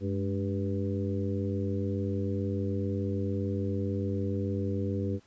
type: harmonic tone with a mistuned harmonic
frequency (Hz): 98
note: G2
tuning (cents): 0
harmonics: 1 / 2 / 3 / 4 / 5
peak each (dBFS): -31 / -34 / -36 / -37 / -38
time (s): 0-5.2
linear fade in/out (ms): 50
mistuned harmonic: 2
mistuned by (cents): +96
effects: pink hiss -63 dBFS RMS until 5.26 s + resampled to 16000 Hz